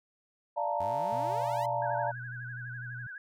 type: chord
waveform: sine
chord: Bb major seventh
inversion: first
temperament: equal with one note detuned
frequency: 587.3 / 692.8 / 880 / 932.3 Hz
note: D5 / F5 / A5 / Bb5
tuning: 0 / -14 / 0 / 0 cents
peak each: -34 dBFS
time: 0.56-2.12 s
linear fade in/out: 20 ms
type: exponential sweep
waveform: sawtooth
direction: up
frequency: 85.3 to 1046.5 Hz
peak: -38 dBFS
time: 0.8-1.66 s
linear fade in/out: 5 ms
type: tone with pitch glide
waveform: sine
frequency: 122.9 to 122.12 Hz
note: B2 to B2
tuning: -8 to -19 cents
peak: -40 dBFS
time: 1.12-3.07 s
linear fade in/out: 5 ms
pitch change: -11 cents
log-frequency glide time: 1.93-2.01 s
type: tone with vibrato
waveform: sine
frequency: 1568 Hz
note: G6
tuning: in tune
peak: -40 dBFS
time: 1.82-3.18 s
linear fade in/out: 2 ms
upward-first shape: sine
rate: 12 Hz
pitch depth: 110 cents each way
effects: none